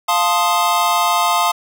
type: chord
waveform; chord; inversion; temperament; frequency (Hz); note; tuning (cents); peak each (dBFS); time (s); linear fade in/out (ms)
square; F dominant seventh; none; equal; 698.5 / 880 / 1046.5 / 1244.5; F5 / A5 / C6 / Eb6; 0 / 0 / 0 / 0; -20; 0.08-1.52; 10
effects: none